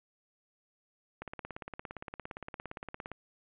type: click train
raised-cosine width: 0.5 ms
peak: -25 dBFS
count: 34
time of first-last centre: 1.22-3.117 s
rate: 17.4 Hz
effects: resampled to 8000 Hz + 11-bit